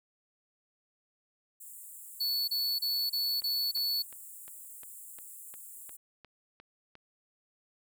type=high-pass noise; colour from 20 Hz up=pink; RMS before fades=-48 dBFS; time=1.6-5.97 s; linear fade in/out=10 ms; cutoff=7400 Hz; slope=96 dB/octave
type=tone bursts; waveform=square; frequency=4435 Hz; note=C#8; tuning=in tune; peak=-29 dBFS; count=6; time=2.2-4.025 s; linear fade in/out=10 ms; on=280 ms; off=29 ms
type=click train; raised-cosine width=0.3 ms; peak=-35 dBFS; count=11; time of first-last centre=3.42-6.954 s; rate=2.83 Hz
effects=none